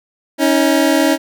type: tone pair together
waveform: 25% pulse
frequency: 277.2 / 317.5 Hz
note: C#4 / D#4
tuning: 0 / +35 cents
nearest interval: major second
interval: 235 cents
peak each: -10 dBFS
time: 0.38-1.18 s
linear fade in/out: 50 ms
effects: none